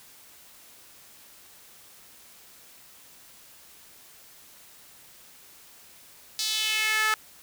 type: tone with high-pass filter sweep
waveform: sawtooth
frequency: 433.6 Hz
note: A4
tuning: 25 cents flat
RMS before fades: -26 dBFS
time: 6.39-7.14 s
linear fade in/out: 0 ms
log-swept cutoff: 4500 to 1400 Hz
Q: 2.6
effects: white hiss -52 dBFS RMS until 7.42 s